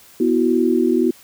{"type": "chord", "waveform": "sine", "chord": "B suspended fourth", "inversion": "none", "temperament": "equal with one note detuned", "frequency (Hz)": [246.9, 328.7, 370], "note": ["B3", "E4", "F#4"], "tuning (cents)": [0, -5, 0], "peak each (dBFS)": -18, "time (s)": [0.2, 1.11], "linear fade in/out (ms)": 5, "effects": ["white hiss -47 dBFS RMS until 1.23 s"]}